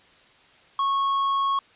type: tone with hard clipping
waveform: triangle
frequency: 1100 Hz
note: C#6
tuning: 14 cents flat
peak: -22 dBFS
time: 0.79-1.59 s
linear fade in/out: 2 ms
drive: 8 dB
effects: white hiss -55 dBFS RMS until 1.75 s + resampled to 8000 Hz